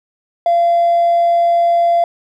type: tone with hard clipping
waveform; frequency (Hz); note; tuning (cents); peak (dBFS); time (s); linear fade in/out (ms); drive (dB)
sine; 686; F5; -31; -10; 0.46-2.04; 2; 1
effects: none